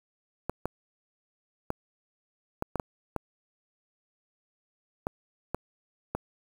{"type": "clicks", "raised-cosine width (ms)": 1, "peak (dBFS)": -15, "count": 10, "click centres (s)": [0.496, 0.656, 1.704, 2.624, 2.757, 2.798, 3.163, 5.069, 5.546, 6.15], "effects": ["7-bit"]}